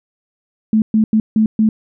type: tone bursts at uneven times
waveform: sine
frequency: 218 Hz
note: A3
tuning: 16 cents flat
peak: -9 dBFS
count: 5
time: 0.73-0.82 / 0.94-1.04 / 1.13-1.2 / 1.36-1.46 / 1.59-1.69 s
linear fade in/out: 2 ms
effects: none